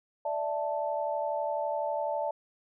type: chord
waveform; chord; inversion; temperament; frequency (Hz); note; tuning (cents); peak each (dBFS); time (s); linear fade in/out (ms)
sine; D suspended second; none; equal; 587.3 / 659.3 / 880; D5 / E5 / A5; 0 / 0 / 0; -32 / -34 / -33; 0.25-2.31; 5
effects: none